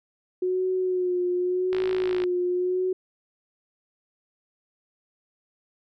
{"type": "tone with vibrato", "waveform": "sine", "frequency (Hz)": 364.6, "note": "F#4", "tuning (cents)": -25, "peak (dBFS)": -22, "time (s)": [0.42, 2.93], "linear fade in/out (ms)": 5, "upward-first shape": "sine", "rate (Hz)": 0.88, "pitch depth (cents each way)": 35}
{"type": "click train", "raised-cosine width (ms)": 0.3, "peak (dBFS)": -18, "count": 29, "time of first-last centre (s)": [1.73, 2.238], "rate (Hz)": 55.1}
{"effects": []}